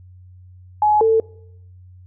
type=tone pair in turn; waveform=sine; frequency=844 / 446.1 Hz; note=G#5 / A4; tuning=+28 / +24 cents; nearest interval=major seventh; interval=1104 cents; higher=first; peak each=-12 / -11 dBFS; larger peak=second; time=0.82-1.01 / 1.01-1.2 s; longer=neither; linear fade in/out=2 ms; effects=noise-tail reverb RT60 0.7 s tail -22 dB re dry + added 91 Hz sine -41 dBFS peak until 2.06 s